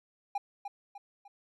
triangle tone with echo, 806 Hz, G5, 48 cents sharp, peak -27 dBFS, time 0.35-0.38 s, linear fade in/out 5 ms, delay 300 ms, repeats 3, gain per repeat -7 dB, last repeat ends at 1.28 s, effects none

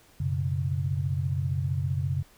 sine chord, F# suspended fourth, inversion none, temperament equal, 92.5 / 123.47 / 138.59 Hz, F#2 / B2 / C#3, 0 / 0 / 0 cents, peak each -29 / -33 / -28 dBFS, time 0.2-2.23 s, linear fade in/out 5 ms, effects pink hiss -58 dBFS RMS until 2.37 s

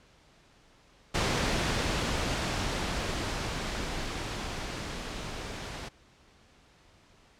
pink noise with level ramp, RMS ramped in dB -27 to -39 dBFS, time 1.14-5.89 s, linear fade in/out 10 ms, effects pink hiss -60 dBFS RMS until 7.39 s + low-pass 6000 Hz 12 dB/octave

